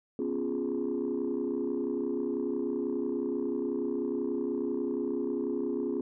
sine chord, C# dominant seventh, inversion third, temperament equal, 246.9 / 277.2 / 349.2 / 415.3 Hz, B3 / C#4 / E#4 / G#4, 0 / 0 / 0 / 0 cents, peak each -34 / -33 / -33 / -33 dBFS, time 0.19-6.01 s, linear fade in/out 2 ms, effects tanh soft clip ceiling -23 dBFS

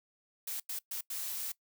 blue noise bursts at uneven times, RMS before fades -38 dBFS, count 4, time 0.47-0.6 / 0.69-0.79 / 0.91-1.01 / 1.1-1.52 s, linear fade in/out 5 ms, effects noise-tail reverb RT60 0.1 s tail -21 dB re dry

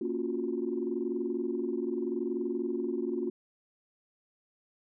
sine chord, Gb major seventh, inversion first, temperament equal, 233.1 / 277.2 / 349.2 / 370 Hz, Bb3 / Db4 / F4 / Gb4, 0 / 0 / 0 / 0 cents, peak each -36 / -36 / -33 / -35 dBFS, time 0.01-3.3 s, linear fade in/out 5 ms, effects tanh soft clip ceiling -20 dBFS

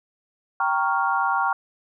sine chord, G half-diminished seventh, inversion none, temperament equal, 784 / 932.3 / 1108.7 / 1396.9 Hz, G5 / Bb5 / Db6 / F6, 0 / 0 / 0 / 0 cents, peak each -25 dBFS, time 0.6-1.53 s, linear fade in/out 2 ms, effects none

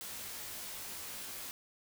white noise with comb filter, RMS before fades -44 dBFS, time 0.01-1.51 s, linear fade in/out 0 ms, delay 17 ms, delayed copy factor -1, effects none

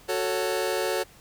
sawtooth chord, F# minor, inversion none, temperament just, 370 / 444 / 555 Hz, F#4 / A4 / C#5, 0 / +16 / +2 cents, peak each -25 dBFS, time 0.08-1.04 s, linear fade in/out 20 ms, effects pink hiss -53 dBFS RMS until 1.2 s

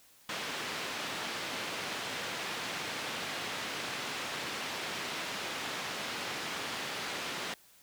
white band-pass noise, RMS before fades -38 dBFS, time 0.29-7.54 s, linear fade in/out 2 ms, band 140 to 3400 Hz, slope 12 dB/octave, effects white hiss -61 dBFS RMS until 7.82 s

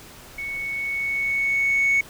sine tone with level ramp, 2217 Hz, C#7, in tune, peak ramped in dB -28 to -14 dBFS, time 0.38-2.01 s, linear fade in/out 5 ms, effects tanh soft clip ceiling -14 dBFS + pink hiss -44 dBFS RMS until 2.09 s

